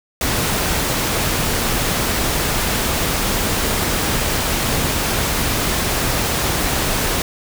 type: noise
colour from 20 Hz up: pink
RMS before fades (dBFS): -19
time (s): 0.21-7.22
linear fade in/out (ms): 2
effects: none